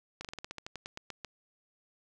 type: slowing click train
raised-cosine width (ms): 0.2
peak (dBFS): -23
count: 14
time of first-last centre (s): 0.21-1.247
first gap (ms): 37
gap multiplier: 1.12
effects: none